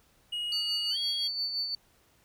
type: tone with pitch glide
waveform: triangle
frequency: 2888 to 3298 Hz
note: F#7 to G#7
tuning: -43 to -13 cents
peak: -29 dBFS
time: 0.32-1.28 s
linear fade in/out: 10 ms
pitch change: +230 cents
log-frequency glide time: 0.9-0.98 s
type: tone with tremolo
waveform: sine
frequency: 4500 Hz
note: C#8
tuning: 25 cents sharp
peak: -27 dBFS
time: 0.52-1.75 s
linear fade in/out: 2 ms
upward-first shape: sine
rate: 5.8 Hz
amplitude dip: 50%
effects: tanh soft clip ceiling -22 dBFS + pink hiss -65 dBFS RMS until 2.24 s